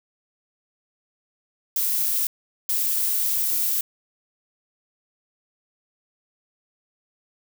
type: noise bursts at uneven times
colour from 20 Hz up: violet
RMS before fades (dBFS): -23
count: 2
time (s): 1.76-2.27 / 2.69-3.81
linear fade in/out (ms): 2
effects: none